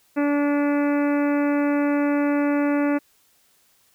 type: harmonic tone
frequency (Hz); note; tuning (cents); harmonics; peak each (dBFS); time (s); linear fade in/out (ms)
288.8; D4; -29; 1 / 2 / 3 / 4 / 5 / 6 / 7 / 8 / 9; -19 / -26 / -33 / -35 / -34 / -38 / -38 / -41 / -42; 0.16-2.99; 20
effects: white hiss -61 dBFS RMS until 3.94 s